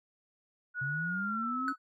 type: tone with pitch glide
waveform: sine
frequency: 1460 to 1293.2 Hz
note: F#6 to E6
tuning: -24 to -34 cents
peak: -32 dBFS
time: 0.74-1.76 s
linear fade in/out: 50 ms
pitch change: -210 cents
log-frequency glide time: 1.04-1.6 s
type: linear sweep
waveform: sine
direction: up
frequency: 130.81 to 277.2 Hz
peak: -35 dBFS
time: 0.81-1.73 s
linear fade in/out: 10 ms
type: tone with exponential decay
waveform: triangle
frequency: 1480 Hz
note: F#6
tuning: in tune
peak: -26 dBFS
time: 1.68-1.78 s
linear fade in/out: 1 ms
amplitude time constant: 20 ms
effects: MP3 64 kbps